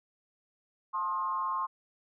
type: tone with frequency modulation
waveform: sine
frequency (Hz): 1063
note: C6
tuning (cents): +27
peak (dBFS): -29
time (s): 0.93-1.67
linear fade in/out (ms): 20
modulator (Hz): 178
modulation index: 0.69
effects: none